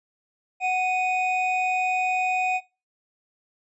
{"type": "tone pair together", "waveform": "triangle", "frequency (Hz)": [740, 2489], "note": ["F#5", "D#7"], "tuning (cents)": [0, 0], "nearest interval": "octave + major sixth", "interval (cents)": 2100, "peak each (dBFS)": [-21, -24], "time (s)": [0.6, 2.61], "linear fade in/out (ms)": 50, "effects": ["noise-tail reverb RT60 0.3 s tail -22 dB re dry", "resampled to 22050 Hz"]}